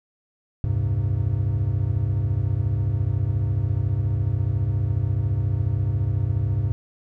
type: tone cluster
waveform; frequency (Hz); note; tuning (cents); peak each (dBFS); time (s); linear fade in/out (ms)
triangle; 70.3 / 87.6 / 101.9 / 131.9; C#2 / F2 / G#2 / C3; +25 / +6 / -32 / +14; -29 / -28 / -20 / -24; 0.64-6.72; 0
effects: none